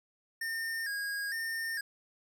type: tone with vibrato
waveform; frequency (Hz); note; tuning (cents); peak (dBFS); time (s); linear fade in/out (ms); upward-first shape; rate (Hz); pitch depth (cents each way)
square; 1724; A6; -36; -34; 0.41-1.81; 5; square; 1.1; 90
effects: none